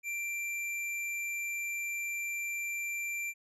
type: tone with hard clipping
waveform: sine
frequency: 2358 Hz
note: D7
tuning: 6 cents sharp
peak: -35 dBFS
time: 0.03-3.34 s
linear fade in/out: 50 ms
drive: 13 dB
effects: resampled to 32000 Hz